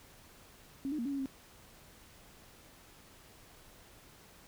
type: tone with pitch steps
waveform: sine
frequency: 272.8 / 304.4 / 234.8 / 281.4 / 276.6 / 267.8 Hz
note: C#4 / D#4 / A#3 / C#4 / C#4 / C4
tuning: -28 / -38 / +13 / +26 / -4 / +40 cents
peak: -33 dBFS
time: 0.85-1.258 s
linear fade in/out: 0 ms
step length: 68 ms
effects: pink hiss -58 dBFS RMS until 4.47 s